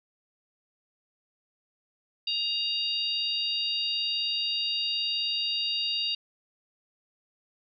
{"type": "harmonic tone", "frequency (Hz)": 939, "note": "A#5", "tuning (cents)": 12, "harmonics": [3, 4, 5], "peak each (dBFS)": [-30, -31, -32], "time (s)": [2.27, 6.15], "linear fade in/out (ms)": 5, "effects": []}